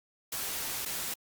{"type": "noise with dropouts", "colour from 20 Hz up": "white", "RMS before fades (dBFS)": -35, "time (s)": [0.32, 1.14], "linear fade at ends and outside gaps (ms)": 5, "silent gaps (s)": [0.852, 0.858], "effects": ["Opus 48 kbps"]}